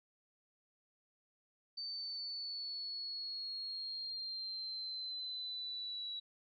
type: exponential sweep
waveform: sine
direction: down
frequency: 4576 to 3900 Hz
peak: -40 dBFS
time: 1.77-6.2 s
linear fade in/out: 10 ms
effects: none